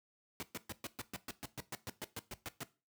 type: noise bursts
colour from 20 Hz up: pink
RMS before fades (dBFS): -42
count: 16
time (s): 0.4-2.632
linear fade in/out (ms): 0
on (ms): 27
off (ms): 120
effects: noise-tail reverb RT60 0.3 s tail -17 dB re dry + high-pass 80 Hz 12 dB/octave